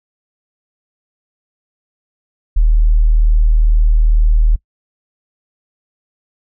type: tone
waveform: sine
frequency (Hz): 38.89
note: D#1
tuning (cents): 0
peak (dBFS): -7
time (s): 2.56-4.56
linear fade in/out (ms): 10
effects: noise-tail reverb RT60 0.1 s tail -22 dB re dry